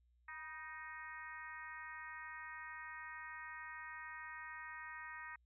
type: harmonic tone with a mistuned harmonic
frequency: 311.1 Hz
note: D#4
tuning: in tune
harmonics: 3 / 4 / 5 / 6 / 7 / 8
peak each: -55 / -54 / -55 / -50 / -58 / -63 dBFS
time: 0.28-5.36 s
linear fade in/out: 5 ms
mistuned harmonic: 3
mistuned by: +49 cents
effects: added 60 Hz sine -70 dBFS peak until 5.45 s